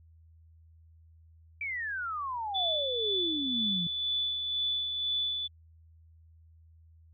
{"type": "exponential sweep", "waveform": "sine", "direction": "down", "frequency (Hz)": [2349, 164.81], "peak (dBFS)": -32, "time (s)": [1.61, 3.87], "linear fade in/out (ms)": 2}
{"type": "tone with tremolo", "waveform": "sine", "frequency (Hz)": 3475, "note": "A7", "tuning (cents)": -22, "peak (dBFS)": -27, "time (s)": [2.54, 5.48], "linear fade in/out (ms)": 20, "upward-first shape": "sine", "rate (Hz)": 2, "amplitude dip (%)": 40}
{"effects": ["added 81 Hz sine -55 dBFS peak until 7.13 s"]}